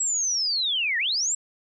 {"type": "linear two-way sweep", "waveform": "sine", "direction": "down then up", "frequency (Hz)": [7790, 1760, 7790], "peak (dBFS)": -22, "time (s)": [0, 1.35], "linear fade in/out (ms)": 5, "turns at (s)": 0.98, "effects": []}